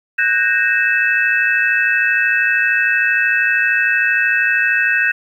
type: tone cluster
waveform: sine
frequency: 1496 / 1609 / 1854 / 2615 Hz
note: F#6 / G6 / A#6 / E7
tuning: +19 / +45 / -10 / -15 cents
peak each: -18 dBFS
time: 0.18-5.12 s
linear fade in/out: 10 ms
effects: 8-bit